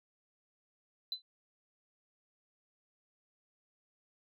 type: tone with exponential decay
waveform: sine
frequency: 4022 Hz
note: B7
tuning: 31 cents sharp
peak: -29 dBFS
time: 1.12-1.22 s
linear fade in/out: 2 ms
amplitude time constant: 21 ms
effects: tanh soft clip ceiling -30 dBFS